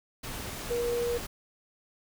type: tone in noise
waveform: sine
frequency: 476.9 Hz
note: A#4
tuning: 39 cents sharp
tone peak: -27 dBFS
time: 0.7-1.18 s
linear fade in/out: 10 ms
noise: pink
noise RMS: -38 dBFS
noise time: 0.23-1.27 s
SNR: +8 dB
effects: none